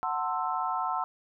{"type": "chord", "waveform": "sine", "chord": "F# half-diminished seventh", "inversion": "none", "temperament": "equal with one note detuned", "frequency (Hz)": [740, 894.3, 1046.5, 1318.5], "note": ["F#5", "A5", "C6", "E6"], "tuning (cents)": [0, 28, 0, 0], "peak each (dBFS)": -33, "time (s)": [0.03, 1.04], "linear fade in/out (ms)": 0, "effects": []}